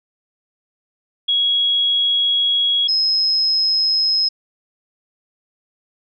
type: tone pair in turn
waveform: sine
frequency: 3322 / 5133 Hz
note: G#7 / E8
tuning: 0 / -47 cents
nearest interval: minor sixth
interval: 753 cents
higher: second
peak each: -14 dBFS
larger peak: neither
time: 1.28-2.88 / 2.88-4.29 s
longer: first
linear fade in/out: 10 ms
effects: none